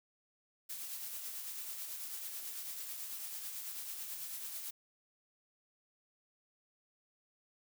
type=noise with tremolo; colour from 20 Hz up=blue; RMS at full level=-42 dBFS; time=0.69-4.71 s; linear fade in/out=10 ms; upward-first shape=triangle; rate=9.1 Hz; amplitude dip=40%; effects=none